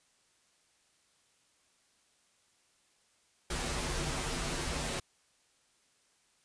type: noise with comb filter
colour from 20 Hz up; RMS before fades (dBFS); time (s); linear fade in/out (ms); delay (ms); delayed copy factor
pink; -35; 3.5-5; 5; 9.8; -0.75
effects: white hiss -70 dBFS RMS until 6.44 s + resampled to 22050 Hz